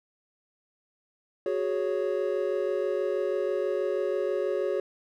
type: chord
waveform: triangle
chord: F# suspended second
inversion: none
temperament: just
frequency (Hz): 370 / 416.2 / 555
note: F#4 / G#4 / C#5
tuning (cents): 0 / +4 / +2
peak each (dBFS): -28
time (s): 1.46-4.8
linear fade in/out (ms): 2
effects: none